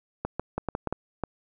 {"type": "clicks", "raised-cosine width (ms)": 1, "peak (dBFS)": -14, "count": 8, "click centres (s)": [0.25, 0.396, 0.58, 0.687, 0.751, 0.873, 0.926, 1.237], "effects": []}